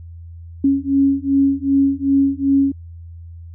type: beating tone pair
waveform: sine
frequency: 274.2 / 276.8 Hz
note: C#4 / C#4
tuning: -19 / -2 cents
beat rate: 2.6 Hz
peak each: -16 dBFS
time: 0.64-2.72 s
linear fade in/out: 5 ms
effects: added 84 Hz sine -33 dBFS peak until 3.54 s